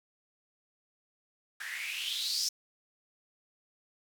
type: noise with band-pass filter sweep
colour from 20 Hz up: blue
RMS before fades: -35 dBFS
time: 1.6-2.49 s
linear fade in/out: 5 ms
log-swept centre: 1600 to 5600 Hz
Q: 7.1
effects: none